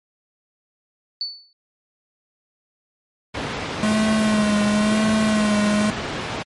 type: tone with exponential decay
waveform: sine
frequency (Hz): 4480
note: C#8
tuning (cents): +18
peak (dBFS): -20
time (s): 1.21-1.53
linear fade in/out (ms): 1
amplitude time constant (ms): 69
type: low-pass noise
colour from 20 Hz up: pink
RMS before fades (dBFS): -26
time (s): 3.34-6.43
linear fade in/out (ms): 10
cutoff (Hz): 3600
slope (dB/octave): 12
type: tone with vibrato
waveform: square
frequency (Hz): 212.8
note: G#3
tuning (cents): +42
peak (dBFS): -17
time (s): 3.83-5.9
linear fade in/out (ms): 0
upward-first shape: sine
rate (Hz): 0.96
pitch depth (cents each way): 38
effects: high-pass 100 Hz 12 dB/octave + MP3 48 kbps